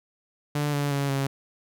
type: tone with pitch steps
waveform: sawtooth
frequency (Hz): 146.83 / 143.56 / 140.36 / 137.23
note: D3 / D3 / C#3 / C#3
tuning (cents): 0 / -39 / +22 / -17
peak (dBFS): -20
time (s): 0.55-1.27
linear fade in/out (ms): 5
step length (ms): 180
effects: none